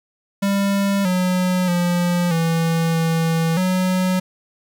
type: tone with pitch steps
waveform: square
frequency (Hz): 198.5 / 182.6 / 175.5 / 164.9 / 164 / 184.6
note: G3 / F#3 / F3 / E3 / E3 / F#3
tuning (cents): +22 / -23 / +9 / +1 / -9 / -4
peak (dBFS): -17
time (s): 0.42-4.2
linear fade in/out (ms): 10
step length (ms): 630
effects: 9-bit